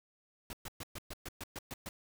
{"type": "noise bursts", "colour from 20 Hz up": "pink", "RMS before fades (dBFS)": -43, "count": 10, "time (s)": [0.5, 1.89], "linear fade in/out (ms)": 2, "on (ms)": 31, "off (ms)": 120, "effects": []}